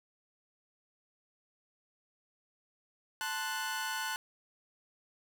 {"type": "chord", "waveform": "sawtooth", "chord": "F# diminished", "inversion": "first", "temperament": "equal", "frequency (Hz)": [880, 1046.5, 1480], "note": ["A5", "C6", "F#6"], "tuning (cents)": [0, 0, 0], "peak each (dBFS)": [-35, -39, -33], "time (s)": [3.21, 4.16], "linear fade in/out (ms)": 0, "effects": []}